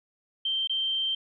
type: tone with dropouts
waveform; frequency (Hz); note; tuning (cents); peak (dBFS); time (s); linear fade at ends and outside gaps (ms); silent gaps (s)
sine; 3136; G7; 0; -25; 0.45-1.15; 5; 0.674-0.695
effects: none